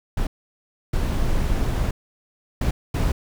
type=noise bursts at uneven times; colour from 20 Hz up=brown; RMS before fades=-21 dBFS; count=4; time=0.17-0.27 / 0.93-1.91 / 2.61-2.71 / 2.94-3.12 s; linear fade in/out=5 ms; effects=none